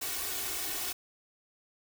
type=noise with comb filter; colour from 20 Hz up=white; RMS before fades=-35 dBFS; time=0.01-0.93 s; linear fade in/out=10 ms; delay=2.7 ms; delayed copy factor=+1; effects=none